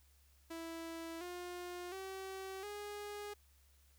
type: tone with pitch steps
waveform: sawtooth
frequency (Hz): 329.6 / 355.3 / 383 / 412.9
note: E4 / F4 / G4 / G#4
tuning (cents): 0 / +30 / -40 / -10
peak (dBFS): -40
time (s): 0.5-3.34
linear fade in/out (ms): 10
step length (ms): 710
effects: added 69 Hz sine -66 dBFS peak until 3.98 s + white hiss -72 dBFS RMS until 3.98 s